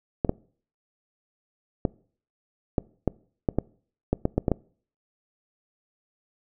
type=clicks; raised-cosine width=2 ms; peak=-8 dBFS; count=12; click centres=0.248 / 0.294 / 1.852 / 2.782 / 3.077 / 3.488 / 3.586 / 4.13 / 4.254 / 4.38 / 4.482 / 4.517 s; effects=noise-tail reverb RT60 0.5 s tail -24 dB re dry